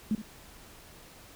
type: tone with echo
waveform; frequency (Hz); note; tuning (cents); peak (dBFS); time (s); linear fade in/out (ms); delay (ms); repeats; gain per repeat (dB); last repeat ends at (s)
sine; 214.9; A3; -41; -24; 0.11-0.15; 2; 68; 1; -13; 0.218
effects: pink hiss -52 dBFS RMS until 1.35 s